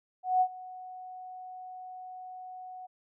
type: tone with ADSR envelope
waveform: sine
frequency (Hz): 739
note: F#5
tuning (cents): -2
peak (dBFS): -20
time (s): 0.23-2.87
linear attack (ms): 180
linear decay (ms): 67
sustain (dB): -21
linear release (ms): 16
effects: none